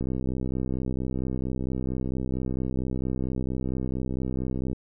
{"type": "click train", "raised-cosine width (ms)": 3, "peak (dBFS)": -17, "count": 305, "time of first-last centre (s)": [0.01, 4.73], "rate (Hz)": 64.4, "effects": []}